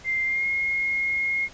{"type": "tone with pitch glide", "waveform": "sine", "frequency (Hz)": [2094, 2150], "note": ["C7", "C7"], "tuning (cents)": [1, 47], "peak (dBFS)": -22, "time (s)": [0.04, 1.49], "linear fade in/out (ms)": 50, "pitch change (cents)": 46, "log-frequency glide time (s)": [0.26, 0.46], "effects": ["pink hiss -47 dBFS RMS until 1.53 s", "resampled to 16000 Hz"]}